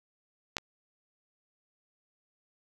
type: clicks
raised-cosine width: 0.2 ms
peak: -10 / -26 dBFS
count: 2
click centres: 0.568 / 0.583 s
effects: 8-bit